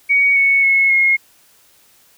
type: tone with pitch steps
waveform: sine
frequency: 2245 / 2214 / 2184 / 2154 Hz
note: C#7 / C#7 / C#7 / C7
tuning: +21 / -3 / -26 / +50 cents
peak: -10 dBFS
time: 0.09-1.17 s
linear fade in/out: 20 ms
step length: 270 ms
effects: white hiss -52 dBFS RMS until 2.17 s